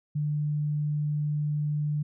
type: tone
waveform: sine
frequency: 148.9 Hz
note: D3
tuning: 24 cents sharp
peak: -25 dBFS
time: 0.15-2.03 s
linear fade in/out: 10 ms
effects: none